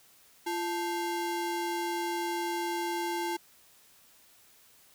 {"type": "ring-modulated tone", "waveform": "square", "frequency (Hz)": 610, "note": "D#5", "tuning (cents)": -34, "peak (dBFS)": -28, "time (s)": [0.46, 3.37], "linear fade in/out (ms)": 10, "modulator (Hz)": 266, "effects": ["white hiss -60 dBFS RMS until 4.94 s"]}